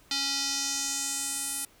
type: tone with band-pass filter sweep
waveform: square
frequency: 277.2 Hz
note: C#4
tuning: in tune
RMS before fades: -31 dBFS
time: 0.11-1.65 s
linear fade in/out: 2 ms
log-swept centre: 4500 to 10000 Hz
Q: 2.7
effects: pink hiss -59 dBFS RMS until 1.8 s